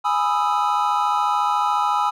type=chord; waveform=triangle; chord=E major seventh; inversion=first; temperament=equal; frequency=830.6 / 987.8 / 1244.5 / 1318.5 Hz; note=G#5 / B5 / D#6 / E6; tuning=0 / 0 / 0 / 0 cents; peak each=-20 / -21 / -22 / -23 dBFS; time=0.04-2.11 s; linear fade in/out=20 ms; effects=none